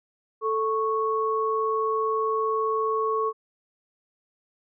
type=tone pair together; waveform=sine; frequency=440.6 / 1105.4 Hz; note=A4 / C#6; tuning=+2 / -5 cents; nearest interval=octave + major third; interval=1593 cents; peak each=-25 dBFS; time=0.41-3.33 s; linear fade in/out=50 ms; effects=none